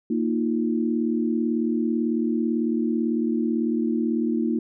sine chord, Bb suspended fourth, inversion none, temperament equal with one note detuned, 231.3 / 311.1 / 349.2 Hz, Bb3 / Eb4 / F4, -13 / 0 / 0 cents, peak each -23 / -26 / -28 dBFS, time 0.1-4.59 s, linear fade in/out 5 ms, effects none

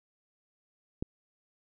click, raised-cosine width 3 ms, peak -19 dBFS, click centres 1.025 s, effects none

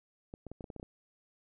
clicks, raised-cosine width 2 ms, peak -30 dBFS, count 9, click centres 0.339 / 0.467 / 0.516 / 0.608 / 0.642 / 0.702 / 0.763 / 0.798 / 0.829 s, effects none

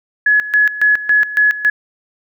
sine tone with tremolo, 1695 Hz, G#6, 35 cents sharp, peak -8 dBFS, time 0.26-1.7 s, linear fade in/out 5 ms, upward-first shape square, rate 3.6 Hz, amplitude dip 80%, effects none

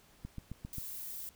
click train, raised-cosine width 5 ms, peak -29 dBFS, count 5, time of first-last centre 0.25-0.783 s, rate 7.51 Hz
violet noise, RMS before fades -43 dBFS, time 0.73-1.29 s, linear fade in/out 0 ms
effects pink hiss -63 dBFS RMS until 1.35 s

